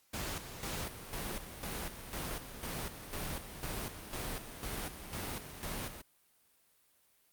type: noise with tremolo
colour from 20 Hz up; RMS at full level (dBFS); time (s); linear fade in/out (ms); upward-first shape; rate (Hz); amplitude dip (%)
pink; -39; 0.13-6.02; 10; square; 2; 60
effects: white hiss -70 dBFS RMS until 7.32 s + Opus 48 kbps